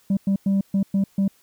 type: tone bursts at uneven times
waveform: sine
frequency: 196 Hz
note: G3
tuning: in tune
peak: -14 dBFS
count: 6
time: 0.1-0.17 / 0.27-0.36 / 0.46-0.61 / 0.74-0.83 / 0.94-1.04 / 1.18-1.28 s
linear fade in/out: 5 ms
effects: tanh soft clip ceiling -16 dBFS + white hiss -59 dBFS RMS until 1.42 s